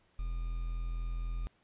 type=tone with quantisation; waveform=triangle; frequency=41.96 Hz; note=E1; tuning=31 cents sharp; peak=-31 dBFS; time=0.19-1.47 s; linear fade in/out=0 ms; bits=9; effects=pink hiss -70 dBFS RMS until 1.63 s + resampled to 8000 Hz